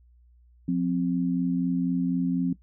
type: tone pair together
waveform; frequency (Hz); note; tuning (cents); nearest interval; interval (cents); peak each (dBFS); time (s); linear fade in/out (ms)
sine; 177.54 / 261.6; F3 / C4; +29 / 0; perfect fifth; 671; -25; 0.68-2.53; 5
effects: noise-tail reverb RT60 0.1 s tail -17 dB re dry + added 60 Hz sine -54 dBFS peak until 2.62 s